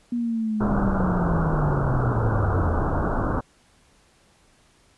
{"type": "linear sweep", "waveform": "sine", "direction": "down", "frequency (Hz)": [241.5, 77], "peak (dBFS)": -22, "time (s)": [0.12, 2.8], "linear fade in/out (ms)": 5}
{"type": "low-pass noise", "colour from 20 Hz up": "pink", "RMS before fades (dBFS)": -24, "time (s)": [0.6, 3.41], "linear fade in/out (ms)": 10, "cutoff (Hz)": 1500, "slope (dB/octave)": 96}
{"effects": ["pink hiss -59 dBFS RMS until 4.97 s", "resampled to 24000 Hz"]}